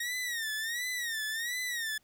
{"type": "tone with vibrato", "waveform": "sawtooth", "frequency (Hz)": 1864.7, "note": "A#6", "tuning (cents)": 0, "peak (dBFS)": -29, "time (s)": [0, 1.98], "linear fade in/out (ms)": 5, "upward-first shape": "sine", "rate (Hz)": 1.4, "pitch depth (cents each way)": 130, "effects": ["pink hiss -69 dBFS RMS until 2.03 s"]}